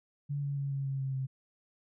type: tone with pitch steps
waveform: sine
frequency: 143.1 / 141.29 / 139.51 / 137.75 / 136.01 / 134.29 / 132.59 Hz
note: D3 / C#3 / C#3 / C#3 / C#3 / C3 / C3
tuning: -45 / +33 / +11 / -11 / -33 / +45 / +23 cents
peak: -31 dBFS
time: 0.29-1.27 s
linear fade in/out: 20 ms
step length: 140 ms
effects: none